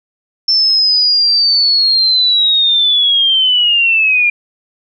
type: linear sweep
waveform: sine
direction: down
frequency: 5350 to 2392 Hz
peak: -8 dBFS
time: 0.48-4.3 s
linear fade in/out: 5 ms
effects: none